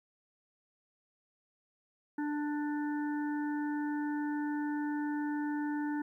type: harmonic tone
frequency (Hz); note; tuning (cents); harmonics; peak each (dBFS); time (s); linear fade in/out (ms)
295.5; D4; +11; 1 / 3 / 5 / 6; -32 / -42 / -46 / -48; 2.18-6.02; 5
effects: 12-bit